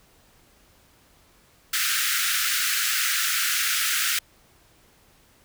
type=high-pass noise; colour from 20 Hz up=pink; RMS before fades=-24 dBFS; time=1.73-4.19 s; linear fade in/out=5 ms; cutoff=1300 Hz; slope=96 dB/octave; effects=pink hiss -58 dBFS RMS until 5.44 s